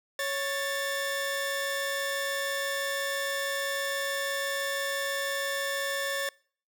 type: tone pair together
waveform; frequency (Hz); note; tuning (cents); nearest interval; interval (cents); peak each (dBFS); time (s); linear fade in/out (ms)
sawtooth; 554.4 / 1769.3; C#5 / A6; 0 / +9; octave + minor sixth; 2009; -28; 0.19-6.29; 2
effects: noise-tail reverb RT60 0.5 s tail -25 dB re dry